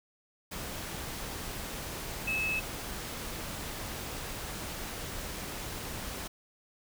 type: tone in noise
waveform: sine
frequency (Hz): 2597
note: E7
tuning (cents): -26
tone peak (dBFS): -29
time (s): 2.27-2.6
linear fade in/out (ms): 10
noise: pink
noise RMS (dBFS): -39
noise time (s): 0.51-6.28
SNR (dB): +7
effects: none

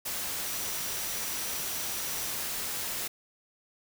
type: tone in noise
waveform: sine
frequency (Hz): 5840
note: F#8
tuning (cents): -24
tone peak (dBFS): -43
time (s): 0.45-2.31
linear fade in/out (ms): 10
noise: white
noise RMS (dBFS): -34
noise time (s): 0.05-3.08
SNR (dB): -12
effects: none

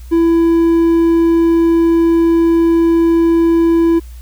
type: tone with hard clipping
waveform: triangle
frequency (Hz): 333.2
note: E4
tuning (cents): +19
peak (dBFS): -9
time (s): 0.11-4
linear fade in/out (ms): 20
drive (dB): 6
effects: added 60 Hz sine -29 dBFS peak until 4.21 s + white hiss -47 dBFS RMS until 4.21 s

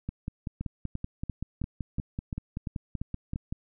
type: two click trains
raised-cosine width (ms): 5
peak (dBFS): -20 / -20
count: 9 / 19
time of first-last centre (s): 0.61-3.359 / 0.09-3.525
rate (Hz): 2.91 / 5.24
effects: none

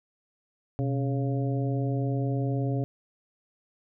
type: harmonic tone with a mistuned harmonic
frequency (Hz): 138.8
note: C#3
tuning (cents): +3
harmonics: 1 / 2 / 3 / 4 / 5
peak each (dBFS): -26 / -32 / -36 / -38 / -40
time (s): 0.79-2.84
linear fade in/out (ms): 0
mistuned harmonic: 1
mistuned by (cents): -140
effects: none

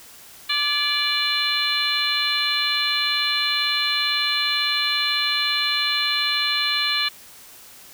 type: harmonic tone with a mistuned harmonic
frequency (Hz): 587.3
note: D5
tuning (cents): 0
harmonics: 2 / 3 / 4 / 5 / 6 / 7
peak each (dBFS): -30 / -29 / -26 / -27 / -26 / -24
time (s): 0.49-7.09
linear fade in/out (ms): 10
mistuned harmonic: 3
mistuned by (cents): -45
effects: white hiss -45 dBFS RMS until 7.93 s

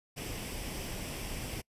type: noise with comb filter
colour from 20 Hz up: pink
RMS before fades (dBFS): -39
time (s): 0.16-1.62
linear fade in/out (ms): 20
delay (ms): 0.37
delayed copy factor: +0.5
effects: noise-tail reverb RT60 0.1 s tail -26 dB re dry + resampled to 32000 Hz

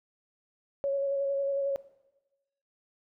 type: tone with vibrato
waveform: sine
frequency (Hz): 554.4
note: C#5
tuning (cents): 0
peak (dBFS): -26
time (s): 0.84-1.76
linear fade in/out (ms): 0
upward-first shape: square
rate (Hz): 11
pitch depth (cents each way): 15
effects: noise-tail reverb RT60 1.0 s tail -17 dB re dry

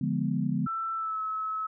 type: chord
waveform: sine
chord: D diminished seventh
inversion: none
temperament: equal with one note detuned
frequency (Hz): 145.82 / 174.61 / 207.7 / 246.9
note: D3 / F3 / Ab3 / Cb4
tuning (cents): -12 / 0 / 0 / 0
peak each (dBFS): -31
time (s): 0.01-0.67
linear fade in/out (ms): 5
type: tone with pitch glide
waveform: sine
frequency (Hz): 1333 to 1292.8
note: E6 to E6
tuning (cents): +19 to -34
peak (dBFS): -29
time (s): 0.66-1.67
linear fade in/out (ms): 10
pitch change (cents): -53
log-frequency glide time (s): 0.94-1.2
effects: none

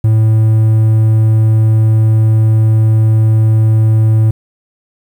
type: tone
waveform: triangle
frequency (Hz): 110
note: A2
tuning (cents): 0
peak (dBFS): -4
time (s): 0.04-4.31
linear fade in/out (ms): 5
effects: 7-bit

